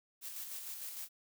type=noise with tremolo; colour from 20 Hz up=blue; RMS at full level=-43 dBFS; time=0.21-1.09 s; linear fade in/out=50 ms; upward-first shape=square; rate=6.6 Hz; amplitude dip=35%; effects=none